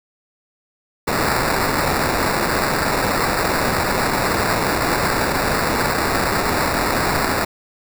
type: noise with sample-and-hold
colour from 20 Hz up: violet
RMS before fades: -19 dBFS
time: 1.07-7.45 s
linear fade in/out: 10 ms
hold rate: 3150 Hz
effects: none